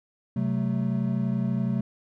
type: chord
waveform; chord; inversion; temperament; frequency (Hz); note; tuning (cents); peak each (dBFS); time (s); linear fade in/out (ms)
triangle; F# diminished; second; equal with one note detuned; 130.81 / 188.01 / 220; C3 / F#3 / A3; 0 / +28 / 0; -26; 0.36-1.81; 5
effects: none